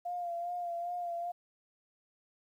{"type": "tone with vibrato", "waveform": "sine", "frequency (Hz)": 697, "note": "F5", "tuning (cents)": -4, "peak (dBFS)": -34, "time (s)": [0.05, 1.32], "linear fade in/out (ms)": 10, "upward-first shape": "sine", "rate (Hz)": 2.5, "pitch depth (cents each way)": 35, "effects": ["11-bit"]}